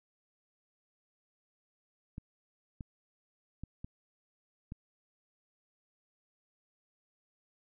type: clicks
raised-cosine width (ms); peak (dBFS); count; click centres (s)
5; -29; 5; 2.181 / 2.808 / 3.636 / 3.845 / 4.721
effects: none